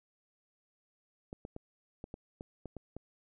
clicks, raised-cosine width 2 ms, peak -29 dBFS, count 9, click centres 1.329 / 1.451 / 1.564 / 2.041 / 2.141 / 2.409 / 2.657 / 2.767 / 2.966 s, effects none

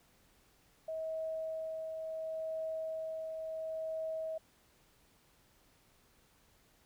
sine tone with tremolo, 640 Hz, D#5, 49 cents sharp, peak -35 dBFS, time 0.88-4.38 s, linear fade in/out 5 ms, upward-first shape triangle, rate 0.71 Hz, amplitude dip 35%, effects pink hiss -68 dBFS RMS until 6.85 s

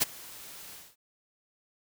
white noise with ADSR envelope, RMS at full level -22 dBFS, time 0-0.96 s, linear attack 23 ms, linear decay 19 ms, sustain -24 dB, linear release 230 ms, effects none

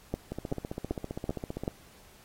two click trains, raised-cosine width 2 ms, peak -21 / -16 dBFS, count 21 / 5, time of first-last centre 0.32-1.636 / 0.14-1.678 s, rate 15.2 / 2.6 Hz, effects pink hiss -57 dBFS RMS until 2.24 s + AAC 48 kbps

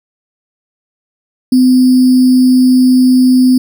sine tone with sample-and-hold, 254.6 Hz, C4, 47 cents flat, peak -4 dBFS, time 1.52-3.58 s, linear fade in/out 5 ms, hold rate 4900 Hz, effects none

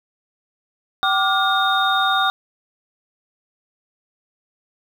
sine tone cluster, 770 / 1176 / 1423 / 3690 Hz, G5 / D6 / F6 / A#7, -31 / +2 / +32 / -18 cents, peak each -21 dBFS, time 1.03-2.3 s, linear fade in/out 0 ms, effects 7-bit

